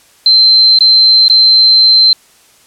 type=tone with dropouts; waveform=sine; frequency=4108 Hz; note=C8; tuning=33 cents flat; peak=-3 dBFS; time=0.26-2.13 s; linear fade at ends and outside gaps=2 ms; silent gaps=0.788-0.807 / 1.282-1.298 s; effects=white hiss -46 dBFS RMS until 2.66 s + low-pass 11000 Hz 12 dB/octave